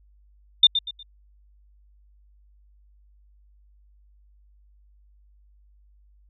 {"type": "tone with echo", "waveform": "sine", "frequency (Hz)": 3605, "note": "A7", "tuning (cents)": 41, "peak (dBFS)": -9, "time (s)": [0.63, 0.67], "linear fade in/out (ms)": 5, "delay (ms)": 120, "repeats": 3, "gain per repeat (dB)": -10, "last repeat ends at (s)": 1.03, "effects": ["added 50 Hz sine -54 dBFS peak until 6.29 s"]}